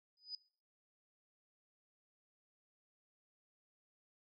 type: tone with exponential growth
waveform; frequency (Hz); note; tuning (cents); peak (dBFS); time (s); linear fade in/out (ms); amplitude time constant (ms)
sine; 4978; D#8; 0; -38; 0.17-0.35; 2; 39
effects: noise-tail reverb RT60 0.5 s tail -23 dB re dry